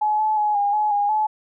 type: tone with pitch steps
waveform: sine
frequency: 849 / 862 / 842 / 812 / 847 / 817 / 858 Hz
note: G#5 / A5 / G#5 / G#5 / G#5 / G#5 / A5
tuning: +38 / -36 / +24 / -39 / +34 / -29 / -44 cents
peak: -17 dBFS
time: 0.01-1.27 s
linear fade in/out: 10 ms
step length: 180 ms
effects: none